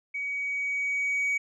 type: tone with level ramp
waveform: sine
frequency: 2260 Hz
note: C#7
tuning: 33 cents sharp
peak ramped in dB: -29 to -21 dBFS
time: 0.14-1.38 s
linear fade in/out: 10 ms
effects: tanh soft clip ceiling -23 dBFS